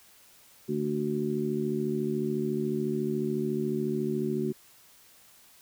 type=harmonic tone; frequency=74 Hz; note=D2; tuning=14 cents sharp; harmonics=2 / 3 / 4 / 5; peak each=-35 / -31 / -36 / -30 dBFS; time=0.68-4.53 s; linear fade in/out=20 ms; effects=white hiss -57 dBFS RMS until 5.61 s